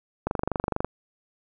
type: click train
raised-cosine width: 1 ms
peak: -11 dBFS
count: 15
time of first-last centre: 0.27-0.846 s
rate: 24.3 Hz
effects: none